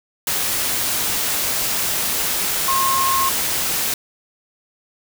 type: tone in noise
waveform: sine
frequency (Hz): 1071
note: C6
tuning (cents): +40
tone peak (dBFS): -17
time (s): 2.68-3.29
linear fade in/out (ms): 2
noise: white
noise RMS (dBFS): -21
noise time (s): 0.27-3.94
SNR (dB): +1
effects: none